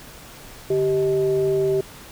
sine tone with frequency modulation, 389 Hz, G4, 13 cents flat, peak -17 dBFS, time 0.7-1.81 s, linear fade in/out 5 ms, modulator 242 Hz, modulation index 0.49, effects pink hiss -42 dBFS RMS until 2.11 s

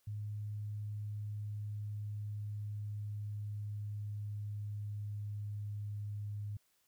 sine tone with pitch glide, 104.7 to 103.5 Hz, G#2 to G#2, +15 to -5 cents, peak -38 dBFS, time 0.07-6.57 s, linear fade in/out 5 ms, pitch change -20 cents, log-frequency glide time 0.83-6.04 s, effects white hiss -75 dBFS RMS until 6.87 s

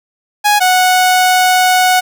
sawtooth tone pair in turn, 830.6 / 736.8 Hz, G#5 / F#5, 0 / -7 cents, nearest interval major second, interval 207 cents, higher first, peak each -4 dBFS, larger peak neither, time 0.44-0.6 / 0.6-2.01 s, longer second, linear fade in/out 20 ms, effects none

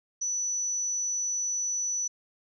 sine tone, 5950 Hz, F#8, 9 cents sharp, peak -27 dBFS, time 0.21-2.08 s, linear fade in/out 10 ms, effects none

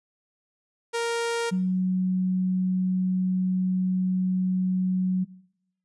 sawtooth / sine tone pair in turn, 466.2 / 185.01 Hz, A#4 / F#3, 0 / 0 cents, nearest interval octave + major third, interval 1600 cents, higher first, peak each -21 dBFS, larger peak neither, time 0.93-1.51 / 1.51-5.25 s, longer second, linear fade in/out 20 ms, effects noise-tail reverb RT60 0.8 s tail -21 dB re dry + resampled to 24000 Hz

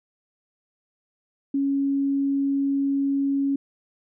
sine tone, 277 Hz, C#4, 1 cent flat, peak -20 dBFS, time 1.54-3.56 s, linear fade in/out 5 ms, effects none

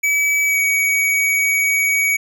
square tone with pitch glide, 2287 to 2258 Hz, D7 to C#7, -47 to +31 cents, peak -15 dBFS, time 0.03-2.17 s, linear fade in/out 10 ms, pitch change -22 cents, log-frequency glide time 0.46-0.58 s, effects none

